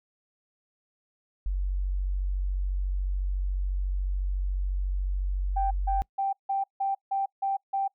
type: tone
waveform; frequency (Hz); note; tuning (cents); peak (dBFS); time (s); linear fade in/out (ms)
sine; 47; F#1; +28; -25; 1.46-6.02; 0
type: tone bursts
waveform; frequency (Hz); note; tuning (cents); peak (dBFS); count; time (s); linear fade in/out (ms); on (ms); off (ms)
sine; 784; G5; 0; -24; 8; 5.56-7.88; 10; 150; 160
effects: noise-tail reverb RT60 0.1 s tail -25 dB re dry + tanh soft clip ceiling -14 dBFS